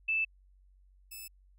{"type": "tone pair in turn", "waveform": ["sine", "5% pulse"], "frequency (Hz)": [2636, 2616], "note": ["E7", "E7"], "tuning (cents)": [-1, -14], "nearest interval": "unison", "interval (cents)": 13, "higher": "first", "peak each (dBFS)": [-27, -34], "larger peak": "first", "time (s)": [[0.08, 0.25], [1.11, 1.28]], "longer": "neither", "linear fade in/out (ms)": 10, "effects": ["added 47 Hz sine -59 dBFS peak until 1.58 s"]}